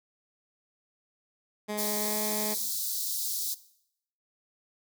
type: tone with pitch glide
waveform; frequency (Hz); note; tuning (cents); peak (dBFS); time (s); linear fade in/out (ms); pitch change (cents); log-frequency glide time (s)
15% pulse; 210 to 212.3; G#3 to G#3; +19 to +38; -25; 1.68-2.55; 20; +19; 1.99-2.18
type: high-pass noise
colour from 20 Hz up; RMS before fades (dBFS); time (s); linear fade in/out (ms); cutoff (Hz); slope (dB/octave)
white; -32; 1.77-3.55; 20; 3900; 48
effects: noise-tail reverb RT60 0.7 s tail -17 dB re dry